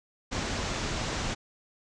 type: low-pass noise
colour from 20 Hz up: pink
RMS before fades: -32 dBFS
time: 0.31-1.35 s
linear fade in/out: 20 ms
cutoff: 7400 Hz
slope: 48 dB/octave
effects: none